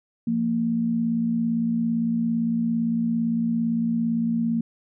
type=tone pair together; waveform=sine; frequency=173.42 / 231.1 Hz; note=F3 / A#3; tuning=-12 / -15 cents; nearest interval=perfect fourth; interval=497 cents; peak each=-29 / -21 dBFS; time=0.27-4.61 s; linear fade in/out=5 ms; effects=none